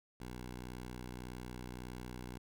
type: tone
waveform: 10% pulse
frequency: 61.74 Hz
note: B1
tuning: in tune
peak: -36 dBFS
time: 0.2-2.38 s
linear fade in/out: 5 ms
effects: none